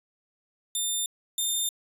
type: tone pair in turn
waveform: 10% pulse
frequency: 3600 / 3613 Hz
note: A7 / A7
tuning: +39 / +45 cents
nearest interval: unison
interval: 6 cents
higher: second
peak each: -18 / -17 dBFS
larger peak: second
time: 0.75-1.06 / 1.38-1.69 s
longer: neither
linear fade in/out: 2 ms
effects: resampled to 32000 Hz